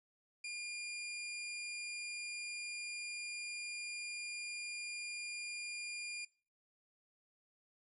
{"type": "tone", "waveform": "sawtooth", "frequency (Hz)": 2411, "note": "D7", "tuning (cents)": 45, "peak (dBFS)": -38, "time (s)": [0.44, 6.25], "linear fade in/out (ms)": 5, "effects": ["noise-tail reverb RT60 0.4 s tail -23 dB re dry", "resampled to 24000 Hz"]}